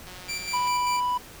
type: click train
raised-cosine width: 0.2 ms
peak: -27 dBFS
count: 112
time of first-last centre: 0.07-0.68 s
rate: 182 Hz
type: tone with tremolo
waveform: 20% pulse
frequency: 2349 Hz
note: D7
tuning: in tune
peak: -24 dBFS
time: 0.28-1.01 s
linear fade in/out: 20 ms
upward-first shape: square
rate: 5.1 Hz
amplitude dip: 45%
type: tone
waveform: triangle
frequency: 987.8 Hz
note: B5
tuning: in tune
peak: -21 dBFS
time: 0.53-1.18 s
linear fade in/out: 10 ms
effects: pink hiss -45 dBFS RMS until 1.4 s